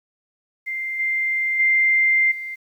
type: tone with level steps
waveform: sine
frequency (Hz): 2093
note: C7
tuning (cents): 0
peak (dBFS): -24 / -19 / -14 / -28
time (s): 0.66-2.56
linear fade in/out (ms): 20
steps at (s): 0.99 / 1.59 / 2.31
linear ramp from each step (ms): 10
effects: 9-bit